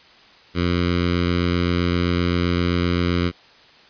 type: tone with notch filter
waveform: 10% pulse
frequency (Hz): 87.7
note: F2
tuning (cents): +8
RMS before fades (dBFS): -20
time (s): 0.54-3.32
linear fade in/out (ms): 50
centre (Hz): 690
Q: 0.79
effects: white hiss -49 dBFS RMS until 3.89 s + resampled to 11025 Hz